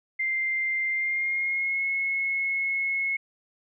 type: tone with pitch glide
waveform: sine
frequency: 2093 to 2179 Hz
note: C7 to C#7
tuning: 0 to -30 cents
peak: -24 dBFS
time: 0.19-3.17 s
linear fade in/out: 10 ms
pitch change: +70 cents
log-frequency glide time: 0.9-1.85 s
effects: none